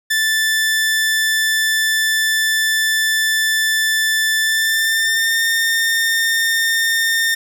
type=tone with pitch glide; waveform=sawtooth; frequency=1760 to 1817.9 Hz; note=A6 to A#6; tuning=0 to -44 cents; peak=-11 dBFS; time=0.1-7.35 s; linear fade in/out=10 ms; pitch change=+56 cents; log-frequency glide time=4.41-5.42 s; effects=none